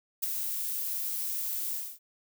violet noise with ADSR envelope, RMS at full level -27 dBFS, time 0.22-1.99 s, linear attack 15 ms, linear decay 13 ms, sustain -6 dB, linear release 260 ms, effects none

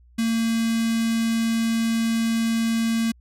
square tone with notch filter, 227.4 Hz, A#3, 43 cents flat, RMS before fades -22 dBFS, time 0.18-3.12 s, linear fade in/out 10 ms, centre 780 Hz, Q 0.51, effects added 60 Hz sine -50 dBFS peak until 3.2 s + low-pass 12000 Hz 12 dB/octave

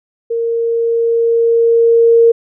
sine tone with level ramp, 462.5 Hz, A#4, 14 cents flat, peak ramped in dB -14 to -4 dBFS, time 0.3-2.32 s, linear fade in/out 10 ms, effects none

